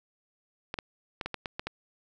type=clicks; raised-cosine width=0.3 ms; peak=-17 dBFS; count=8; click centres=0.741 / 0.788 / 1.212 / 1.26 / 1.343 / 1.458 / 1.595 / 1.67 s; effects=none